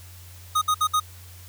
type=tone bursts; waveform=square; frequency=1244.5 Hz; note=D#6; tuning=in tune; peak=-19 dBFS; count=4; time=0.55-1.001 s; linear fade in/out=10 ms; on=67 ms; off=61 ms; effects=added 89 Hz sine -43 dBFS peak until 1.48 s + white hiss -49 dBFS RMS until 1.48 s